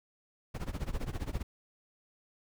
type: noise with tremolo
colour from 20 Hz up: brown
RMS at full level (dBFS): -32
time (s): 0.54-1.43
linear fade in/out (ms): 10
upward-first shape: sine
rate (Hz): 15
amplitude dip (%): 90
effects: none